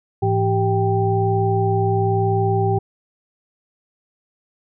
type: tone cluster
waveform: sine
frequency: 107.7 / 168.7 / 390.5 / 786 Hz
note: A2 / E3 / G4 / G5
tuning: -37 / +40 / -7 / +4 cents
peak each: -19 / -26 / -20 / -22 dBFS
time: 0.22-2.79 s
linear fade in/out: 10 ms
effects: none